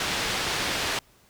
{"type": "low-pass noise", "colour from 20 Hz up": "white", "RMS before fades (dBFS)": -28, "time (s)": [0, 0.99], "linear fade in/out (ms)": 2, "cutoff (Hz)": 4100, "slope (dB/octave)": 12, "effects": ["pink hiss -59 dBFS RMS until 1.29 s"]}